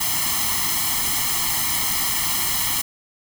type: noise with comb filter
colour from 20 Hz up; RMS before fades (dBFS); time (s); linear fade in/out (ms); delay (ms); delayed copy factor
white; -22; 0-2.82; 10; 0.97; +0.95
effects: none